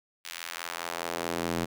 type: tone with high-pass filter sweep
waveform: square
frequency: 42.38 Hz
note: E1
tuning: 49 cents sharp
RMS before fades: -34 dBFS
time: 0.24-1.66 s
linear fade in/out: 20 ms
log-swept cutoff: 2600 to 190 Hz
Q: 0.87
effects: none